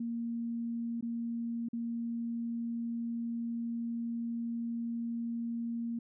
sine tone with dropouts, 233.1 Hz, A#3, in tune, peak -33 dBFS, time 0-5.99 s, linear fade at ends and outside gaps 5 ms, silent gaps 1.01-1.025 / 1.687-1.731 s, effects none

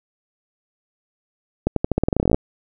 accelerating click train, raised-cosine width 2 ms, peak -4 dBFS, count 17, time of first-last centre 1.67-2.345 s, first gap 93 ms, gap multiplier 0.88, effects none

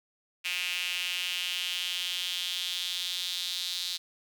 sawtooth tone with high-pass filter sweep, 179 Hz, F3, 43 cents sharp, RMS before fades -33 dBFS, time 0.44-3.98 s, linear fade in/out 20 ms, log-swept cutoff 2600 to 3900 Hz, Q 4.4, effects none

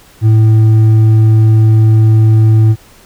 sine tone with hard clipping, 110 Hz, A2, in tune, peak -5 dBFS, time 0.21-2.76 s, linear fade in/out 50 ms, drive 4 dB, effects pink hiss -42 dBFS RMS until 3.05 s

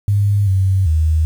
sine tone with pitch steps, 101.6 / 95.4 / 78.9 Hz, G#2 / G2 / D#2, -38 / -47 / +25 cents, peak -11 dBFS, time 0.08-1.25 s, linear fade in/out 0 ms, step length 390 ms, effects 7-bit

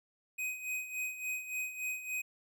square tone with tremolo, 2509 Hz, D#7, 14 cents sharp, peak -34 dBFS, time 0.38-2.22 s, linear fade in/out 10 ms, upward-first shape sine, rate 3.5 Hz, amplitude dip 70%, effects none

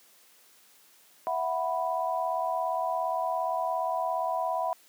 sine chord, E suspended second, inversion none, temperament equal with one note detuned, 659.3 / 736.6 / 987.8 Hz, E5 / F#5 / B5, 0 / -8 / 0 cents, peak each -31 dBFS, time 1.27-4.73 s, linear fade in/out 0 ms, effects white hiss -59 dBFS RMS until 4.88 s + high-pass 200 Hz 12 dB/octave

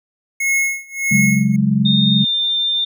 square tone with tremolo, 2174 Hz, C#7, 34 cents flat, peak -14 dBFS, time 0.4-1.56 s, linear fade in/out 5 ms, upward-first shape sine, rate 1.6 Hz, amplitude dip 95%
sine chord, C# suspended fourth, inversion none, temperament equal, 138.59 / 185 / 207.7 Hz, C#3 / F#3 / G#3, 0 / 0 / 0 cents, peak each -18 / -18 / -15 dBFS, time 1.11-2.25 s, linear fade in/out 10 ms
sine tone with pitch glide, 3666 to 3597 Hz, A#7 to A7, -30 to +37 cents, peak -15 dBFS, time 1.85-2.85 s, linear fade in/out 10 ms, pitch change -33 cents, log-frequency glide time 2.17-2.3 s
effects none

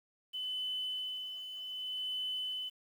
sine tone with tremolo, 3018 Hz, F#7, 34 cents sharp, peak -33 dBFS, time 0.33-2.7 s, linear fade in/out 20 ms, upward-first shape sine, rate 0.65 Hz, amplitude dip 60%, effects tanh soft clip ceiling -30 dBFS + 10-bit

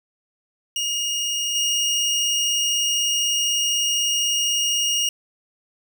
25% pulse tone with level steps, 2856 Hz, F7, 38 cents sharp, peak -18 / -15 dBFS, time 0.76-5.09 s, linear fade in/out 2 ms, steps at 1.55 s, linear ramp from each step 5 ms, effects none

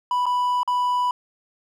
triangle tone with dropouts, 987.8 Hz, B5, in tune, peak -17 dBFS, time 0.11-1.11 s, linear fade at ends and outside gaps 2 ms, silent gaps 0.257-0.264 / 0.632-0.676 s, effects none

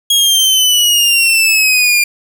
sawtooth exponential sweep, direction down, 3302 to 2389 Hz, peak -5 dBFS, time 0.1-2.04 s, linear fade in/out 5 ms, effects none

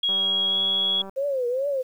sine tone with pitch glide, 3301 to 3343 Hz, G#7 to G#7, -11 to +11 cents, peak -20 dBFS, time 0.03-1.02 s, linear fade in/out 5 ms, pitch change +22 cents, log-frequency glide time 0.45-0.58 s
click train, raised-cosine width 1 ms, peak -26 dBFS, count 196, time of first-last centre 0.09-1.095 s, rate 194 Hz
sine tone with vibrato, 525 Hz, C5, 6 cents sharp, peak -22 dBFS, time 1.16-1.83 s, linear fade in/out 20 ms, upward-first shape triangle, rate 2.4 Hz, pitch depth 180 cents each way
effects 9-bit

